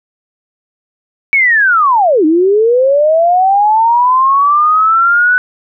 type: linear two-way sweep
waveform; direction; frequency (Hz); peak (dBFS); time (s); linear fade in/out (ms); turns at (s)
sine; down then up; 2263 to 300.3 to 1499; -6; 1.33-5.38; 0; 2.25
effects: none